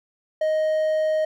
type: tone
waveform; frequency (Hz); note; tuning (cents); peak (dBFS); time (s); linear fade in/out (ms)
triangle; 624; D#5; +5; -17; 0.41-1.25; 5
effects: none